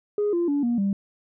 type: tone with pitch steps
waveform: sine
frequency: 414.5 / 344.5 / 286.4 / 238.1 / 197.89 Hz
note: G#4 / F4 / D4 / A#3 / G3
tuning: -3 / -24 / -43 / +37 / +17 cents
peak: -19 dBFS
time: 0.18-0.93 s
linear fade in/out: 2 ms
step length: 150 ms
effects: tanh soft clip ceiling -17 dBFS